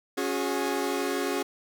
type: chord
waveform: sawtooth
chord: C# suspended fourth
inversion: none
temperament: equal with one note detuned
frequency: 277.2 / 363.4 / 415.3 Hz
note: C#4 / F#4 / G#4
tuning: 0 / -31 / 0 cents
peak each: -27 dBFS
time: 0.17-1.43 s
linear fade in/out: 10 ms
effects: none